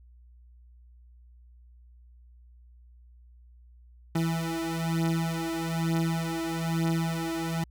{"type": "beating tone pair", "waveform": "30% pulse", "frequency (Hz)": [164.1, 165.2], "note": ["E3", "E3"], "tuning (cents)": [-8, 4], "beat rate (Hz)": 1.1, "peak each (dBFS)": -27, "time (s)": [4.15, 7.64], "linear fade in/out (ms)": 5, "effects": ["added 60 Hz sine -51 dBFS peak until 7.7 s"]}